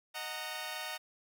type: chord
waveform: 10% pulse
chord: D# minor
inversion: none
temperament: equal with one note detuned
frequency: 622.3 / 740 / 919 Hz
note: D#5 / F#5 / A#5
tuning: 0 / 0 / -25 cents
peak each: -35 / -34 / -34 dBFS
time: 0.14-0.98 s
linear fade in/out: 20 ms
effects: none